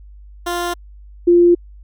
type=tone pair in turn; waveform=15% pulse / sine; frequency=349.2 / 347.9 Hz; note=F4 / F4; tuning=0 / -7 cents; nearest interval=unison; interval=7 cents; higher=first; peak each=-13 / -7 dBFS; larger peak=second; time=0.46-0.74 / 1.27-1.55 s; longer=neither; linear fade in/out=10 ms; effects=added 50 Hz sine -37 dBFS peak until 1.83 s